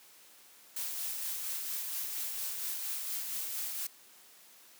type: noise with tremolo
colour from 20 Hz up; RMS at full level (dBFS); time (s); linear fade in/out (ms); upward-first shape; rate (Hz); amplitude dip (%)
blue; -36; 0.76-3.87; 5; sine; 4.3; 30
effects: white hiss -58 dBFS RMS until 4.79 s + high-pass 200 Hz 12 dB/octave